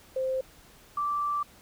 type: tone pair in turn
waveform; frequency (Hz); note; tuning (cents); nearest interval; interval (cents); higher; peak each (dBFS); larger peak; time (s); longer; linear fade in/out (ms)
sine; 523 / 1168.7; C5 / D6; -1 / -9; octave + major second; 1392; second; -26; neither; 0.16-0.41 / 0.97-1.43; second; 5
effects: pink hiss -55 dBFS RMS until 1.61 s